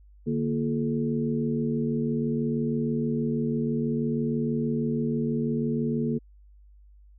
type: tone cluster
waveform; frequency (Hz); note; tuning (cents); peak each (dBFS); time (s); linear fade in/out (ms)
sine; 147 / 233.2 / 350.5 / 431.1; D3 / A#3 / F4 / A4; +2 / +1 / +6 / -35; -30 / -26 / -35 / -32; 0.26-6.19; 20
effects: added 50 Hz sine -50 dBFS peak until 7.18 s